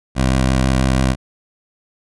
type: tone with vibrato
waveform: 15% pulse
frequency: 65.1 Hz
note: C2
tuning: 8 cents flat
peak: -7 dBFS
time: 0.15-1.16 s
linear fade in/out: 50 ms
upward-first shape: square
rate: 6.1 Hz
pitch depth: 16 cents each way
effects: resampled to 24000 Hz